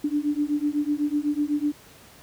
sine beating tone pair, 290.3 / 298.3 Hz, D4 / D4, -20 / +27 cents, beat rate 8 Hz, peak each -25 / -25 dBFS, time 0.04-1.72 s, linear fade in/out 5 ms, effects pink hiss -50 dBFS RMS until 2.22 s + high-pass 60 Hz 12 dB/octave

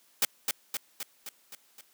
white noise with echo, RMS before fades -24 dBFS, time 0.22-0.25 s, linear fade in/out 2 ms, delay 260 ms, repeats 6, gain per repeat -4 dB, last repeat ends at 1.81 s, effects white hiss -64 dBFS RMS until 1.93 s + high-pass 200 Hz 12 dB/octave

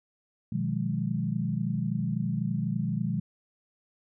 sine chord, F half-diminished seventh, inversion second, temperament equal with one note detuned, 123.47 / 155.56 / 179.21 / 207.7 Hz, Cb3 / Eb3 / F3 / Ab3, 0 / 0 / +45 / 0 cents, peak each -32 dBFS, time 0.52-3.2 s, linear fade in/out 5 ms, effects none

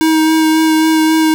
square tone with vibrato, 316.9 Hz, D#4, 32 cents sharp, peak -9 dBFS, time 0.01-1.34 s, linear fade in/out 0 ms, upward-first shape sine, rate 3.7 Hz, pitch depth 13 cents each way, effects none

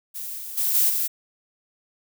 violet noise with level steps, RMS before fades -33 / -35 / -23 / -19 / -24 dBFS, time 0.14-1.08 s, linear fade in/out 20 ms, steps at 0.38 / 0.57 / 0.74 / 0.89 s, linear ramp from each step 10 ms, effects none

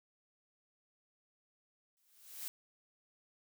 blue noise with exponential growth, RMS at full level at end -40 dBFS, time 1.97-2.48 s, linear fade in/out 0 ms, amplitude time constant 110 ms, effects none

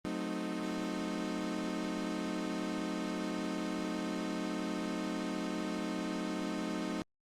35% pulse chord, F# diminished seventh, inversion none, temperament equal, 185 / 220 / 261.6 / 311.1 Hz, F#3 / A3 / C4 / Eb4, 0 / 0 / 0 / 0 cents, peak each -39 / -39 / -40 / -37 dBFS, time 0.05-7.02 s, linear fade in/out 0 ms, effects low-pass 8000 Hz 12 dB/octave + Opus 32 kbps

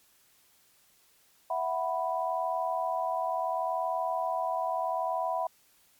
sine chord, E suspended second, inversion none, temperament equal, 659.3 / 740 / 987.8 Hz, E5 / F#5 / B5, 0 / 0 / 0 cents, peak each -32 dBFS, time 1.5-5.47 s, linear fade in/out 5 ms, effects white hiss -64 dBFS RMS until 5.99 s + MP3 96 kbps

